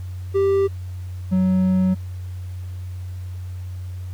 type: tone pair in turn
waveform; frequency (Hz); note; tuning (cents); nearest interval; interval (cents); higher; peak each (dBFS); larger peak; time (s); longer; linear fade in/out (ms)
triangle; 392.6 / 186.19; G4 / F#3; +3 / +11; octave + minor second; 1292; first; -13; neither; 0.34-0.68 / 1.31-1.95; second; 20
effects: added 91 Hz sine -28 dBFS peak until 4.13 s + pink hiss -52 dBFS RMS until 4.13 s